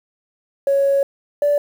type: tone pair in turn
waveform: sine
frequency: 554.4 / 580.8 Hz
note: C#5 / D5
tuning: 0 / -19 cents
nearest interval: minor second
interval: 81 cents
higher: second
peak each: -12 dBFS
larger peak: neither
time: 0.67-1.03 / 1.42-1.58 s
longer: first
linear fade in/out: 2 ms
effects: tanh soft clip ceiling -9 dBFS + 7-bit